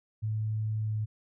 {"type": "tone with pitch glide", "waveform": "sine", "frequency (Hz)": [108.5, 107.75], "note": ["A2", "A2"], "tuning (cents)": [-24, -36], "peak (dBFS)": -28, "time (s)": [0.22, 1.06], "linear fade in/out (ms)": 20, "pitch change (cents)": -12, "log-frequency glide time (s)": [0.8, 0.94], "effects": []}